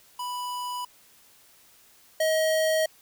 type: tone pair in turn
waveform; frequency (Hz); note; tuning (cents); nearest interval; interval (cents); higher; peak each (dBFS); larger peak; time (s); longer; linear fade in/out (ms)
square; 987.8 / 633.1; B5 / D#5; 0 / +30; minor sixth; 770; first; -31 / -22; second; 0.19-0.85 / 2.2-2.86; neither; 5
effects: white hiss -57 dBFS RMS until 3.01 s